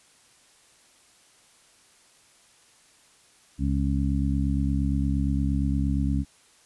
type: harmonic tone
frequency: 68.6 Hz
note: C#2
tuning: 17 cents flat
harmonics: 1 / 2 / 3 / 4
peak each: -25 / -28 / -29 / -29 dBFS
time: 3.58-6.25 s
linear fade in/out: 50 ms
effects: white hiss -58 dBFS RMS until 6.65 s + resampled to 24000 Hz

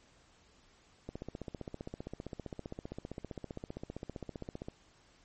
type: click train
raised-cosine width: 2 ms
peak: -27 dBFS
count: 56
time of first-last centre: 1.09-4.685 s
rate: 15.3 Hz
effects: pink hiss -65 dBFS RMS until 5.24 s + MP3 32 kbps

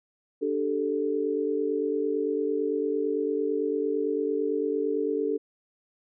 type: chord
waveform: sine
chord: D suspended fourth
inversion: none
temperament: just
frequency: 293.7 / 391.6 / 440.5 Hz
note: D4 / G4 / A4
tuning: 0 / -2 / +2 cents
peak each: -30 / -30 / -27 dBFS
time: 0.41-5.38 s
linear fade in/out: 20 ms
effects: none

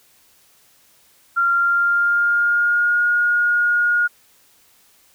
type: tone with pitch glide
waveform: sine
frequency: 1384 to 1433.6 Hz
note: F6 to F6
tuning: -16 to +45 cents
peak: -14 dBFS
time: 1.36-4.08 s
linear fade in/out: 20 ms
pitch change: +61 cents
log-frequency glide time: 1.49-3.03 s
effects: white hiss -55 dBFS RMS until 5.14 s

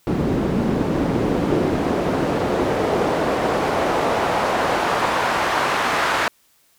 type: noise with band-pass filter sweep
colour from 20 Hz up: pink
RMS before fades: -20 dBFS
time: 0.07-6.28 s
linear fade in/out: 0 ms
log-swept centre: 210 to 1300 Hz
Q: 1.1
effects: white hiss -59 dBFS RMS until 6.78 s

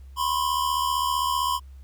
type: tone pair together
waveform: square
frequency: 993.5 / 1069 Hz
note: B5 / C6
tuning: +10 / +37 cents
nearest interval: minor second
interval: 127 cents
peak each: -26 dBFS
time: 0.16-1.6 s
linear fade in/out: 50 ms
effects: added 67 Hz sine -41 dBFS peak until 1.83 s + pink hiss -65 dBFS RMS until 1.83 s

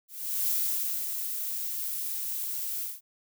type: noise with ADSR envelope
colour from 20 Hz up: violet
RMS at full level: -27 dBFS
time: 0.08-3.01 s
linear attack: 400 ms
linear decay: 580 ms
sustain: -6 dB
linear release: 180 ms
effects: none

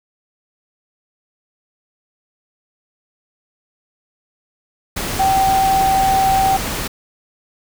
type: tone in noise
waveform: sine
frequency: 772 Hz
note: G5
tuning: 27 cents flat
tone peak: -12 dBFS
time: 5.19-6.57 s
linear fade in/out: 10 ms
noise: pink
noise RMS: -23 dBFS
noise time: 4.96-6.88 s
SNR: +8 dB
effects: none

